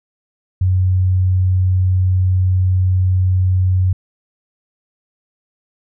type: tone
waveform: sine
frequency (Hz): 92.5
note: F#2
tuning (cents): 0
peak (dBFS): -11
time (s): 0.61-3.93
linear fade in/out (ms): 5
effects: none